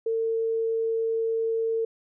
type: tone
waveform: sine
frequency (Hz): 451.7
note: A4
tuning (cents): +45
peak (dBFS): -23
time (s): 0.06-1.85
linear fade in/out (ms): 5
effects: none